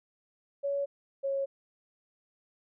sine tone pair in turn, 562 / 548.5 Hz, C#5 / C#5, +24 / -18 cents, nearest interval unison, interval 42 cents, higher first, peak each -28 dBFS, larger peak neither, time 0.63-0.86 / 1.23-1.46 s, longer neither, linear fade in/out 20 ms, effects none

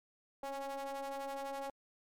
square ring-modulated tone, 138.59 Hz, C#3, in tune, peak -37 dBFS, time 0.43-1.7 s, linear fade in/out 2 ms, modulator 687 Hz, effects MP3 96 kbps

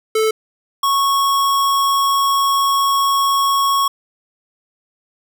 square tone pair in turn, 438.1 / 1103.9 Hz, A4 / C#6, -7 / -8 cents, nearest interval octave + major third, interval 1599 cents, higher second, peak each -14 dBFS, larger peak neither, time 0.15-0.31 / 0.83-3.88 s, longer second, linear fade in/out 5 ms, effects none

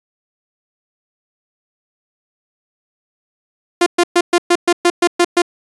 sawtooth tone bursts, 349.2 Hz, F4, in tune, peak -5 dBFS, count 10, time 3.81-5.42 s, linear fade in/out 5 ms, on 53 ms, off 120 ms, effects resampled to 24000 Hz

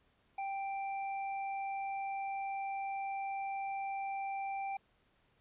sine tone with tanh clipping, 785 Hz, G5, 2 cents sharp, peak -38 dBFS, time 0.38-4.77 s, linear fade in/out 5 ms, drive 15 dB, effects pink hiss -72 dBFS RMS until 5.4 s + resampled to 8000 Hz

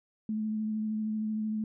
sine tone with vibrato, 216.1 Hz, A3, 31 cents flat, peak -29 dBFS, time 0.29-1.64 s, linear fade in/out 2 ms, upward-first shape triangle, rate 13 Hz, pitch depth 21 cents each way, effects none

